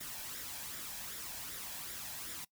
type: noise with flanger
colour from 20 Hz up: white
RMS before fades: -44 dBFS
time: 0-2.45 s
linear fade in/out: 10 ms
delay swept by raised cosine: 0.55 to 1.25 ms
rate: 2.6 Hz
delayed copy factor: +0.5
effects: noise-tail reverb RT60 0.1 s tail -21 dB re dry